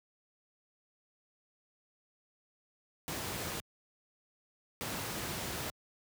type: noise bursts at uneven times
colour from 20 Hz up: pink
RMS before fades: -38 dBFS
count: 2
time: 3.08-3.6 / 4.81-5.7 s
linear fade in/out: 0 ms
effects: high-pass 80 Hz 12 dB/octave